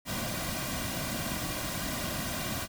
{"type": "noise with comb filter", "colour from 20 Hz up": "pink", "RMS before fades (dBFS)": -34, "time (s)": [0.05, 2.68], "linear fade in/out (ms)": 50, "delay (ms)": 2.3, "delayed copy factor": -0.7, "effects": []}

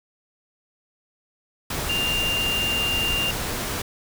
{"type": "tone in noise", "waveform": "sine", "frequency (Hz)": 2794, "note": "F7", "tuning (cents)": 0, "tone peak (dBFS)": -22, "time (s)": [1.89, 3.31], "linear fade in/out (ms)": 5, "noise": "pink", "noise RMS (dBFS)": -28, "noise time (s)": [1.7, 3.82], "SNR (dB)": 3, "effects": []}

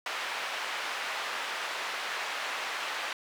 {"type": "band-pass noise", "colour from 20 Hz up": "white", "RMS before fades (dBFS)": -35, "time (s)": [0.06, 3.13], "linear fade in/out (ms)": 2, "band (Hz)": [690, 2400], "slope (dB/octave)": 12, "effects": []}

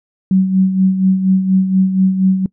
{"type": "tone with tremolo", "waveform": "sine", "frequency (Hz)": 189, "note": "F#3", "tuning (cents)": 37, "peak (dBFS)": -7, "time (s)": [0.31, 2.46], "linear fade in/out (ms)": 2, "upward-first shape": "sine", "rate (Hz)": 4.2, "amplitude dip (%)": 60, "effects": ["noise-tail reverb RT60 0.1 s tail -23 dB re dry"]}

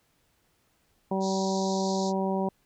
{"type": "harmonic tone", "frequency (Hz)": 191.8, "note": "G3", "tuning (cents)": -37, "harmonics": [1, 2, 3, 4, 5], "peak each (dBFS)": [-28, -31, -33, -34, -35], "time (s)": [1.11, 2.49], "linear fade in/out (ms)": 5}
{"type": "band-pass noise", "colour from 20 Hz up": "pink", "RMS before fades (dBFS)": -40, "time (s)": [1.2, 2.13], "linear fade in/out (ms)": 50, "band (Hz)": [3800, 7200], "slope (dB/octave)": 96}
{"effects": ["pink hiss -69 dBFS RMS until 2.65 s"]}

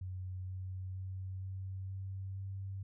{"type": "tone with pitch steps", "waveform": "sine", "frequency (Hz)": [92.5, 93.36, 94.23, 95.1, 95.98, 96.87], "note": ["F#2", "F#2", "F#2", "F#2", "G2", "G2"], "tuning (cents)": [0, 16, 32, 48, -36, -20], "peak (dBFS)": -39, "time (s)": [0.01, 2.83], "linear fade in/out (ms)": 5, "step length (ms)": 470, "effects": []}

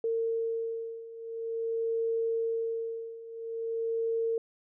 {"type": "beating tone pair", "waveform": "sine", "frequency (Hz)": [455.3, 455.77], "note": ["A#4", "A#4"], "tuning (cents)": [-41, -39], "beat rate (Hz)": 0.47, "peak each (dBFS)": [-34, -31], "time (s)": [0.04, 4.38], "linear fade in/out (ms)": 2, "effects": []}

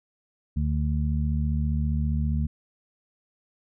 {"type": "harmonic tone", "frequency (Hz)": 75, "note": "D2", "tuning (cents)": 37, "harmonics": [1, 2, 3], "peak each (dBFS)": [-24, -28, -31], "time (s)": [0.56, 2.47], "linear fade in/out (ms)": 10, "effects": []}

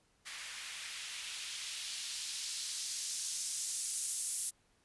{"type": "noise with band-pass filter sweep", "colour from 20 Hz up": "blue", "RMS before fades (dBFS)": -40, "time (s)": [0.25, 4.51], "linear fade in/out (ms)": 20, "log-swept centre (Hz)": [1800, 9400], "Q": 1.2, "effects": ["pink hiss -72 dBFS RMS until 4.84 s", "resampled to 24000 Hz"]}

